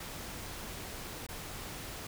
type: noise with dropouts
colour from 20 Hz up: pink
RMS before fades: -43 dBFS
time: 0-2.07 s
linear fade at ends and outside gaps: 5 ms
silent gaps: 1.267-1.287 s
effects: none